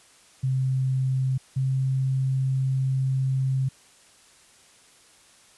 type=tone pair in turn; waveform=sine; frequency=131.2 / 132.49 Hz; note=C3 / C3; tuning=+5 / +22 cents; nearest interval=unison; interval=17 cents; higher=second; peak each=-21 dBFS; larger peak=neither; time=0.43-1.38 / 1.56-3.69 s; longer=second; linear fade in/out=10 ms; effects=white hiss -55 dBFS RMS until 5.57 s + resampled to 24000 Hz